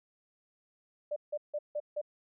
sine tone bursts, 593 Hz, D5, 17 cents sharp, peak -31 dBFS, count 5, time 1.11-2.015 s, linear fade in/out 10 ms, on 53 ms, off 160 ms, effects none

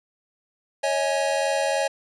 square chord, C# suspended second, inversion none, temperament equal with one note detuned, 554.4 / 637.5 / 830.6 Hz, C#5 / D#5 / G#5, 0 / +42 / 0 cents, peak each -25 / -27 / -28 dBFS, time 0.83-1.88 s, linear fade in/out 10 ms, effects resampled to 24000 Hz

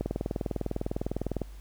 click train, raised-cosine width 2 ms, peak -16 dBFS, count 29, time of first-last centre 0.01-1.417 s, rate 19.9 Hz, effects added 50 Hz sine -42 dBFS peak until 1.6 s + pink hiss -58 dBFS RMS until 1.6 s

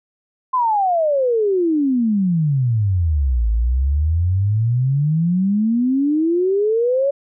sine exponential two-way sweep, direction down then up, 1046.5 to 53.7 to 569 Hz, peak -14 dBFS, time 0.53-7.11 s, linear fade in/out 10 ms, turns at 3.49 s, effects none

